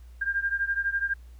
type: beating tone pair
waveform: sine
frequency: 1598 / 1610 Hz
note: G6 / G6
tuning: +33 / +46 cents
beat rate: 12 Hz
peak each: -27 / -29 dBFS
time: 0.21-1.14 s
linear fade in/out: 10 ms
effects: added 60 Hz sine -44 dBFS peak until 1.39 s + pink hiss -64 dBFS RMS until 1.39 s